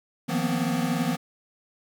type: tone cluster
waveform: square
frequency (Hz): 159.7 / 177.3 / 233.7 / 244.8 / 257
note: D#3 / F3 / A#3 / B3 / C4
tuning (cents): +45 / +26 / +5 / -15 / -31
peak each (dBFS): -31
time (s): 0.28-1.17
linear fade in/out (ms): 20
effects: 10-bit